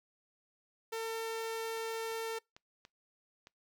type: tone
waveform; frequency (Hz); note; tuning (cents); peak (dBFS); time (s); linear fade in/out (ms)
sawtooth; 451; A4; +43; -32; 0.92-2.39; 10
type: clicks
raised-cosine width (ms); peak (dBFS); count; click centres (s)
0.2; -35; 5; 1.773 / 2.118 / 2.565 / 2.851 / 3.471
effects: noise-tail reverb RT60 0.2 s tail -26 dB re dry